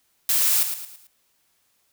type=noise with echo; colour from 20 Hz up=blue; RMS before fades=-20 dBFS; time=0.29-0.63 s; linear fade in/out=2 ms; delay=110 ms; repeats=4; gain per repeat=-8 dB; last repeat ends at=1.07 s; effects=white hiss -67 dBFS RMS until 1.92 s